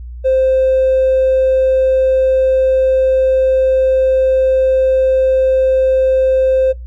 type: tone with hard clipping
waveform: sine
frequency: 523.3 Hz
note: C5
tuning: in tune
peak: -10 dBFS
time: 0.24-6.73 s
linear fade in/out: 20 ms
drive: 1 dB
effects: noise-tail reverb RT60 0.2 s tail -21 dB re dry + added 60 Hz sine -26 dBFS peak until 6.86 s